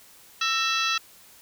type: harmonic tone with a mistuned harmonic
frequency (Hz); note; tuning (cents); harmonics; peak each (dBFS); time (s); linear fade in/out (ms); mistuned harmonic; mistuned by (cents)
664; E5; +12; 2 / 3 / 4 / 5 / 6 / 7 / 8 / 9; -27 / -33 / -28 / -31 / -30 / -37 / -37 / -35; 0.41-0.98; 5; 3; -130
effects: white hiss -52 dBFS RMS until 1.41 s